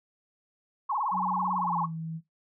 sine tone with vibrato, 960 Hz, B5, 49 cents flat, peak -26 dBFS, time 0.89-1.86 s, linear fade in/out 10 ms, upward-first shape sine, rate 18 Hz, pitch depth 270 cents each way
sine tone with pitch glide, 185 to 161.98 Hz, F#3 to E3, 0 to -30 cents, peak -33 dBFS, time 1.11-2.21 s, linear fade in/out 50 ms, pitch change -230 cents, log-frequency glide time 1.55-1.91 s
effects noise-tail reverb RT60 0.2 s tail -17 dB re dry

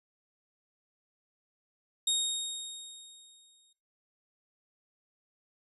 25% pulse tone with exponential decay, 3729 Hz, A#7, in tune, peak -21 dBFS, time 2.07-3.73 s, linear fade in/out 5 ms, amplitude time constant 360 ms, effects noise-tail reverb RT60 0.4 s tail -26 dB re dry + resampled to 32000 Hz

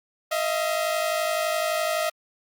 sawtooth tone pair together, 630 / 681.8 Hz, D#5 / F5, +21 / -42 cents, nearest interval minor second, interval 137 cents, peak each -21 / -24 dBFS, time 0.31-2.1 s, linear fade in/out 10 ms, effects Opus 48 kbps

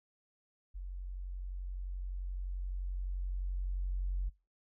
sine tone with level ramp, 45.79 Hz, F#1, 17 cents flat, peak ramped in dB -39 to -30 dBFS, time 0.74-4.3 s, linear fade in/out 20 ms, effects noise-tail reverb RT60 0.3 s tail -25 dB re dry + tanh soft clip ceiling -26 dBFS

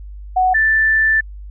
sine tone pair in turn, 742 / 1764.8 Hz, F#5 / A6, +5 / +5 cents, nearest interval octave + minor third, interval 1500 cents, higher second, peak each -11 dBFS, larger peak neither, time 0.36-0.54 / 0.54-1.21 s, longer second, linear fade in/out 10 ms, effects added 50 Hz sine -30 dBFS peak until 1.5 s

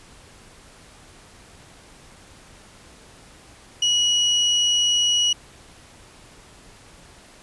35% pulse tone, 2915 Hz, F#7, 26 cents flat, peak -15 dBFS, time 3.82-5.33 s, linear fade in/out 5 ms, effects pink hiss -48 dBFS RMS until 7.42 s + resampled to 24000 Hz

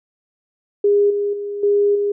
sine tone with level steps, 407.8 Hz, G#4, 32 cents flat, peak -11 / -17 / -23 / -12 / -16 dBFS, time 0.84-2.12 s, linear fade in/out 5 ms, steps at 1.1 / 1.33 / 1.63 / 1.95 s, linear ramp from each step 5 ms, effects none

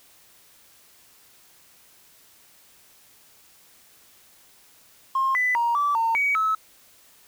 triangle tone with pitch steps, 1066 / 1996 / 940 / 1158 / 910 / 2262 / 1296 Hz, C6 / B6 / A#5 / D6 / A#5 / C#7 / E6, +32 / +18 / +14 / -25 / -42 / +34 / -30 cents, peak -16 dBFS, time 5.15-6.55 s, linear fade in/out 5 ms, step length 200 ms, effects tanh soft clip ceiling -17 dBFS + white hiss -55 dBFS RMS until 7.27 s

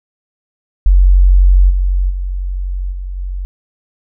sine tone with level steps, 46 Hz, F#1, 9 cents flat, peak -4 / -10 / -16 / -20 / -18 dBFS, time 0.86-3.45 s, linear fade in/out 0 ms, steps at 1.69 / 2.09 / 2.91 / 3.16 s, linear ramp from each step 20 ms, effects none

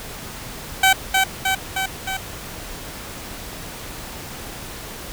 15% pulse tone with echo, 766 Hz, G5, 40 cents flat, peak -5 dBFS, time 0.83-0.93 s, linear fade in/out 5 ms, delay 310 ms, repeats 4, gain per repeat -3 dB, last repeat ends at 2.17 s, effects pink hiss -34 dBFS RMS until 5.12 s

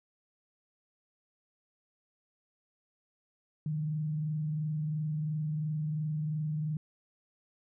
sine tone with frequency modulation, 153.3 Hz, D#3, 25 cents flat, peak -30 dBFS, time 3.66-6.77 s, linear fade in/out 2 ms, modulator 22.9 Hz, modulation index 0.26, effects none

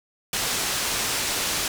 white low-pass noise, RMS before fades -26 dBFS, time 0.33-1.68 s, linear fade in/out 2 ms, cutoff 8200 Hz, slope 12 dB/octave, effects none

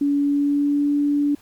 sine tone with pitch glide, 285.1 to 289.1 Hz, C#4 to D4, +49 to -27 cents, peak -16 dBFS, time 0.01-1.35 s, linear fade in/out 5 ms, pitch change +24 cents, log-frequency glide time 0.23-0.92 s, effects pink hiss -53 dBFS RMS until 1.41 s + MP3 96 kbps

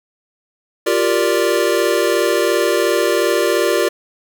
square chord, G minor seventh, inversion third, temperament equal, 349.2 / 392 / 466.2 / 587.3 Hz, F4 / G4 / Bb4 / D5, 0 / 0 / 0 / 0 cents, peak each -20 dBFS, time 0.86-3.89 s, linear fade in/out 10 ms, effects none

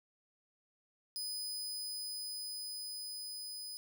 sawtooth tone with level ramp, 5000 Hz, D#8, 8 cents sharp, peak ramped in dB -35 to -40 dBFS, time 1.16-3.77 s, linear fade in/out 0 ms, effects none

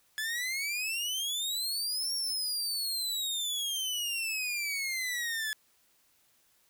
sawtooth exponential two-way sweep, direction up then down, 1709 to 5570 to 1709 Hz, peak -28 dBFS, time 0.18-5.53 s, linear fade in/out 0 ms, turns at 2.13 s, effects white hiss -68 dBFS RMS until 6.69 s

